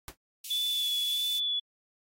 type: noise with exponential decay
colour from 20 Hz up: pink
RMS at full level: -36 dBFS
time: 0.08-0.16 s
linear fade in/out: 1 ms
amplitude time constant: 17 ms
type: high-pass noise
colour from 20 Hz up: white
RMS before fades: -40 dBFS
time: 0.44-1.39 s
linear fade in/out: 5 ms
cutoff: 2500 Hz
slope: 48 dB/octave
type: tone with vibrato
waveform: sine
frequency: 3451 Hz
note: A7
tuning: 34 cents flat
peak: -27 dBFS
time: 0.5-1.6 s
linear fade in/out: 10 ms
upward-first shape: sine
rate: 1.6 Hz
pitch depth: 18 cents each way
effects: AAC 48 kbps